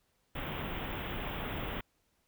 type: band-stop noise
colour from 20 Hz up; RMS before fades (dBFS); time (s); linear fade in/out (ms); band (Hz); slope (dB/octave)
pink; -38; 0.35-1.81; 5; 3500 to 15000; 96
effects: pink hiss -75 dBFS RMS until 2.27 s